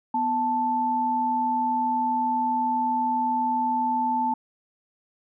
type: tone pair together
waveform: sine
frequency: 247.6 / 880 Hz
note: B3 / A5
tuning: +5 / 0 cents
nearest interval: octave + minor seventh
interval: 2195 cents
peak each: -29 / -22 dBFS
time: 0.14-4.34 s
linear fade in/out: 5 ms
effects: none